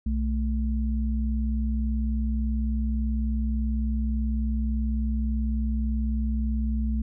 sine tone pair together, 61.74 / 220 Hz, B1 / A3, 0 / 0 cents, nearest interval octave + minor seventh, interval 2200 cents, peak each -24 / -29 dBFS, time 0.06-7.02 s, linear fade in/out 5 ms, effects none

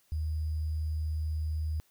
sine tone with sample-and-hold, 77.78 Hz, D#2, in tune, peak -29 dBFS, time 0.12-1.8 s, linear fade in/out 0 ms, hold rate 4900 Hz, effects white hiss -68 dBFS RMS until 1.9 s

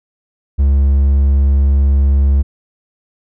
triangle tone with hard clipping, 69.3 Hz, C#2, in tune, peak -9 dBFS, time 0.58-2.43 s, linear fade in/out 20 ms, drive 6 dB, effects none

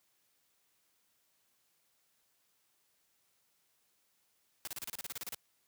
white noise bursts, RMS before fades -41 dBFS, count 13, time 4.65-5.346 s, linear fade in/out 0 ms, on 24 ms, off 32 ms, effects white hiss -75 dBFS RMS until 5.67 s + high-pass 60 Hz 12 dB/octave

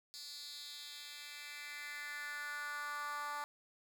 10% pulse tone with high-pass filter sweep, 292.3 Hz, D4, 8 cents flat, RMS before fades -45 dBFS, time 0.14-3.44 s, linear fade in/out 0 ms, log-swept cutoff 4700 to 980 Hz, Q 3.1, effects 11-bit

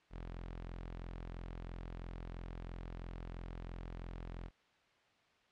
sawtooth tone, 43 Hz, F1, 26 cents flat, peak -40 dBFS, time 0.1-4.51 s, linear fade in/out 50 ms, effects white hiss -70 dBFS RMS until 5.51 s + low-pass 3000 Hz 12 dB/octave

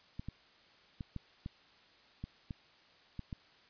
clicks, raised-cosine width 5 ms, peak -28 dBFS, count 9, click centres 0.195 / 0.286 / 1.008 / 1.163 / 1.461 / 2.24 / 2.508 / 3.193 / 3.328 s, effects white hiss -63 dBFS RMS until 3.69 s + resampled to 11025 Hz

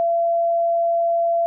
sine tone, 678 Hz, E5, 49 cents sharp, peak -16 dBFS, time 0-1.46 s, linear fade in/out 0 ms, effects none

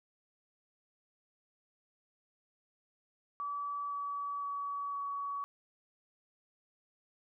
sine tone with pitch steps, 1149 / 1142.4 / 1135.8 / 1129.3 Hz, D6 / D6 / C#6 / C#6, -38 / -48 / +42 / +32 cents, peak -35 dBFS, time 3.4-5.44 s, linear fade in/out 0 ms, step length 510 ms, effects none

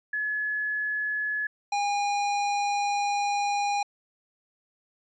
sine / square tone pair in turn, 1704 / 814 Hz, G#6 / G#5, +44 / -35 cents, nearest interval octave + minor second, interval 1279 cents, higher first, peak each -26 / -25 dBFS, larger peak second, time 0.13-1.47 / 1.72-3.83 s, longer second, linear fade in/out 5 ms, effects resampled to 16000 Hz

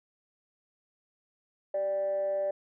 sine tone with frequency modulation, 588 Hz, D5, 2 cents sharp, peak -26 dBFS, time 1.74-2.51 s, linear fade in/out 5 ms, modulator 202 Hz, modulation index 0.29, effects tanh soft clip ceiling -23 dBFS

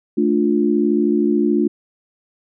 sine chord, D minor, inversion second, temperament just, 220.2 / 293.7 / 352.4 Hz, A3 / D4 / F4, +2 / 0 / +16 cents, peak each -18 dBFS, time 0.17-1.68 s, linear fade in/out 10 ms, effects none

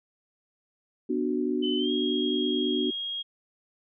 sine chord, B minor, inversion none, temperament just, 246.9 / 296.3 / 370.4 Hz, B3 / D4 / F#4, 0 / +15 / +2 cents, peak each -29 dBFS, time 1.09-2.91 s, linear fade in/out 10 ms
sine tone with pitch glide, 3031 to 3267 Hz, F#7 to G#7, +41 to -29 cents, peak -30 dBFS, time 1.62-3.23 s, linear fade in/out 20 ms, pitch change +130 cents, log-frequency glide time 1.78-1.91 s
effects none

